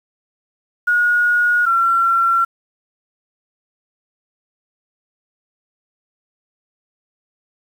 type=tone pair in turn; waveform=sine; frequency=1445 / 1361.1 Hz; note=F#6 / F6; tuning=-41 / -45 cents; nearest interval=minor second; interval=104 cents; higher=first; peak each=-12 / -12 dBFS; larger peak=neither; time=0.87-1.66 / 1.66-2.45 s; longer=neither; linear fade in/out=10 ms; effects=7-bit